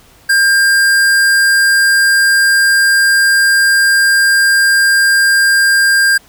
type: tone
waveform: square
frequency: 1600 Hz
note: G6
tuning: 35 cents sharp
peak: -8 dBFS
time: 0.29-6.18 s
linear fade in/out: 10 ms
effects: pink hiss -45 dBFS RMS until 6.28 s